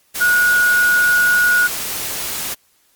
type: tone in noise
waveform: sine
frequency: 1453 Hz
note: F#6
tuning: 32 cents flat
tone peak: -11 dBFS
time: 0.2-1.68 s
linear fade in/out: 20 ms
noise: white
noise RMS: -24 dBFS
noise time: 0.14-2.55 s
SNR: +10 dB
effects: white hiss -58 dBFS RMS until 2.95 s + Opus 48 kbps